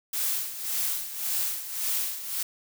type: noise with tremolo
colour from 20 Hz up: blue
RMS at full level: -27 dBFS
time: 0.13-2.43 s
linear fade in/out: 5 ms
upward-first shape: sine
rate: 1.8 Hz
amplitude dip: 70%
effects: none